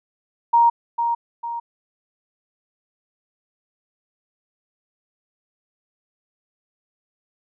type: tone with echo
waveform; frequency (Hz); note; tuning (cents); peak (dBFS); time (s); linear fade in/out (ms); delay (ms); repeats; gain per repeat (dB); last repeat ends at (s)
sine; 937; A#5; +9; -11; 0.53-0.7; 10; 450; 2; -7; 1.6
effects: none